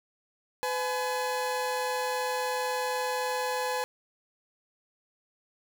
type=tone pair together; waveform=30% pulse; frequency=504 / 847.6 Hz; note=B4 / G#5; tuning=+35 / +35 cents; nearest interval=major sixth; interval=900 cents; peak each=-28 / -29 dBFS; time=0.63-3.84 s; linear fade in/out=0 ms; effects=none